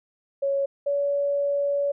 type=tone pair in turn; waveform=sine; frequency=554.4 / 567.7 Hz; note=C#5 / C#5; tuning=0 / +41 cents; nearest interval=unison; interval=41 cents; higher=second; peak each=-21 dBFS; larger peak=neither; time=0.42-0.66 / 0.86-1.92 s; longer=second; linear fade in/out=10 ms; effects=none